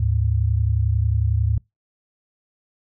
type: tone pair together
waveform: sine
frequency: 75.1 / 106.21 Hz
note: D2 / G#2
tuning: +39 / +39 cents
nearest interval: tritone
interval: 600 cents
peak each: -20 / -19 dBFS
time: 0-1.58 s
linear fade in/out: 5 ms
effects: noise-tail reverb RT60 0.2 s tail -26 dB re dry